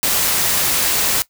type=noise; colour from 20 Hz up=white; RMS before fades=-17 dBFS; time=0.03-1.22 s; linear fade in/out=0 ms; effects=noise-tail reverb RT60 0.1 s tail -18 dB re dry